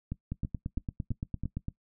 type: two click trains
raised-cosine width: 5 ms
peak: -21 / -21 dBFS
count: 5 / 13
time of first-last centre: 0.12-1.436 / 0.32-1.684 s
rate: 3.04 / 8.8 Hz
effects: noise-tail reverb RT60 0.1 s tail -19 dB re dry